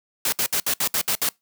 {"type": "noise bursts", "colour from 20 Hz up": "white", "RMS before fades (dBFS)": -22, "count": 8, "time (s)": [0.25, 1.29], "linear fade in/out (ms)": 2, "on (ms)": 74, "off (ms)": 64, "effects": ["noise-tail reverb RT60 0.2 s tail -25 dB re dry", "high-pass 100 Hz 12 dB/octave"]}